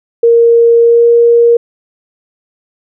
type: tone with pitch glide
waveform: sine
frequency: 466.2 to 470 Hz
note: A#4 to A#4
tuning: 0 to +14 cents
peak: -3 dBFS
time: 0.23-1.57 s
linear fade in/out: 5 ms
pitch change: +14 cents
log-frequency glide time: 0.8-1.06 s
effects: none